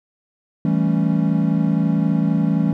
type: chord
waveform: triangle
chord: A dominant seventh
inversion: second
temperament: equal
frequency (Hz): 164.81 / 196 / 220 / 277.2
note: E3 / G3 / A3 / C#4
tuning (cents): 0 / 0 / 0 / 0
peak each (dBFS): -17 / -19 / -20 / -21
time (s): 0.65-2.73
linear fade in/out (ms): 2
effects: none